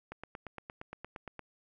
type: click train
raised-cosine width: 0.5 ms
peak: -27 dBFS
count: 12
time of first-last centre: 0.12-1.393 s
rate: 8.64 Hz
effects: none